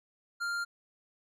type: tone with tanh clipping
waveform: sine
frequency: 1396.9 Hz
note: F6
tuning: in tune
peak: -33 dBFS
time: 0.4-0.65 s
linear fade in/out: 20 ms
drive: 13 dB
effects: none